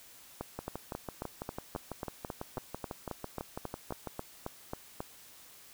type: two click trains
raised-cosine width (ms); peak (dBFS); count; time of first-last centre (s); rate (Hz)
1; -23 / -22; 22 / 18; 0.59-4.073 / 0.41-5.005; 6.03 / 3.7
effects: white hiss -55 dBFS RMS until 5.73 s